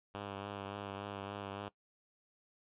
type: tone with vibrato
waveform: 5% pulse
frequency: 100 Hz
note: G2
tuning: 35 cents sharp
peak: -30 dBFS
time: 0.14-1.69 s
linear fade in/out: 10 ms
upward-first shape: triangle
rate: 3.5 Hz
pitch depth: 36 cents each way
effects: noise-tail reverb RT60 0.1 s tail -20 dB re dry + resampled to 8000 Hz